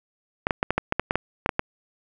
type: clicks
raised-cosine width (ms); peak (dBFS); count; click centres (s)
0.5; -6; 12; 0.469 / 0.508 / 0.629 / 0.706 / 0.78 / 0.924 / 0.996 / 1.109 / 1.156 / 1.461 / 1.492 / 1.594
effects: none